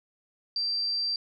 sine tone, 4699 Hz, D8, in tune, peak -26 dBFS, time 0.56-1.16 s, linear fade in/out 2 ms, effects none

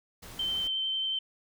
pink noise, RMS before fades -46 dBFS, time 0.22-0.68 s, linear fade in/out 10 ms
sine tone with vibrato, 3103 Hz, G7, 18 cents flat, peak -28 dBFS, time 0.39-1.19 s, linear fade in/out 5 ms, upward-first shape triangle, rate 11 Hz, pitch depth 15 cents each way
effects none

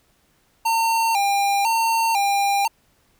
square tone with vibrato, 853 Hz, G#5, 46 cents sharp, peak -18 dBFS, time 0.65-2.68 s, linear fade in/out 10 ms, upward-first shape square, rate 1 Hz, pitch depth 110 cents each way, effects pink hiss -62 dBFS RMS until 3.19 s

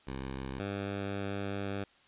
10% pulse tone pair in turn, 66.4 / 99.49 Hz, C2 / G2, +26 / +26 cents, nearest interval perfect fifth, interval 700 cents, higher second, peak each -29 / -26 dBFS, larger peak second, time 0.07-0.59 / 0.59-1.84 s, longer second, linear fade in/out 5 ms, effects white hiss -63 dBFS RMS until 2.07 s + resampled to 8000 Hz

